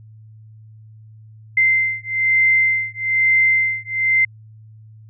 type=beating tone pair; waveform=sine; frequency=2080 / 2081.1 Hz; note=C7 / C7; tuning=-11 / -10 cents; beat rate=1.1 Hz; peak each=-17 dBFS; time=1.57-4.25 s; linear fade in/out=5 ms; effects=added 109 Hz sine -40 dBFS peak until 5.09 s